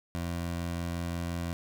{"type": "tone", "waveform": "20% pulse", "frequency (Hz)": 85.7, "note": "F2", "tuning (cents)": -32, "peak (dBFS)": -27, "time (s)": [0.15, 1.53], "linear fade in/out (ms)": 0, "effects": []}